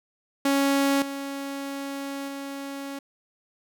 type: tone with level steps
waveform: sawtooth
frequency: 277.2 Hz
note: C#4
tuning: in tune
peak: -16 / -27 / -29 dBFS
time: 0.45-2.99 s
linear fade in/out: 5 ms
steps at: 1.02 / 2.28 s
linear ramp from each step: 2 ms
effects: none